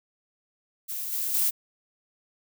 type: noise with level steps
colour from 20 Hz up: violet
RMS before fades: -33 / -29 / -24 dBFS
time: 0.88-1.51 s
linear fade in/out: 20 ms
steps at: 1.12 / 1.34 s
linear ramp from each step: 5 ms
effects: none